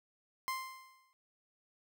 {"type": "tone with exponential decay", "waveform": "30% pulse", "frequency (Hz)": 1046.5, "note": "C6", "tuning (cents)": 0, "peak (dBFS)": -30, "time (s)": [0.48, 1.13], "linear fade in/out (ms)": 0, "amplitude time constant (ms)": 140, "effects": []}